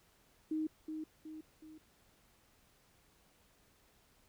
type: tone with echo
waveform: sine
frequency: 312.4 Hz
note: D#4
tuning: 7 cents sharp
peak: -33 dBFS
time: 0.51-0.67 s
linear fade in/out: 5 ms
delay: 370 ms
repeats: 3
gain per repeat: -6 dB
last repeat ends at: 1.78 s
effects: pink hiss -69 dBFS RMS until 4.28 s